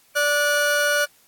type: tone pair together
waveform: 40% pulse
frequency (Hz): 583.3 / 1460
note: D5 / F#6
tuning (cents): -12 / -24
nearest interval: octave + major third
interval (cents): 1588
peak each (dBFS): -21 / -19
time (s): 0.15-1.06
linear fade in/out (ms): 20
effects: white hiss -57 dBFS RMS until 1.27 s + AAC 64 kbps